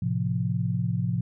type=chord; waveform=sine; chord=F major; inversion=first; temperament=equal with one note detuned; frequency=110.32 / 130.81 / 174.61 Hz; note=A2 / C3 / F3; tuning=+5 / 0 / 0 cents; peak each=-28 dBFS; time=0.02-1.21 s; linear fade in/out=5 ms; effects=none